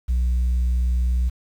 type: tone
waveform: sine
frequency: 61.5 Hz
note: B1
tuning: 7 cents flat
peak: -15 dBFS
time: 0.08-1.3 s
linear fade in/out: 20 ms
effects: tanh soft clip ceiling -16 dBFS + 8-bit